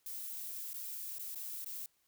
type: noise with dropouts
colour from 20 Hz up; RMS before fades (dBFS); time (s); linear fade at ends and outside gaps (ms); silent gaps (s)
violet; -43; 0.06-1.86; 2; 0.733-0.741 / 1.184-1.193 / 1.348-1.356 / 1.646-1.66
effects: white hiss -75 dBFS RMS until 2.07 s